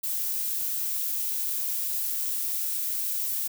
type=noise; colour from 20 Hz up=violet; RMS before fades=-29 dBFS; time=0.03-3.48 s; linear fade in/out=10 ms; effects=none